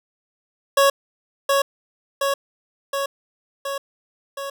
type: tone with echo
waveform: 25% pulse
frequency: 554.4 Hz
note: C#5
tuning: in tune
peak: -9 dBFS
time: 0.77-0.9 s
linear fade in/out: 5 ms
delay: 720 ms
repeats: 5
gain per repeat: -3 dB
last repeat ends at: 4.5 s
effects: none